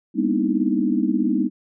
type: tone cluster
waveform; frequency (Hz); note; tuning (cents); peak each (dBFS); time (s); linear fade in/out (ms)
sine; 200.8 / 237.7 / 254.4 / 300.4 / 319.2; G3 / A#3 / C4 / D4 / D#4; +42 / +34 / -48 / +39 / +44; -24; 0.14-1.5; 50
effects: none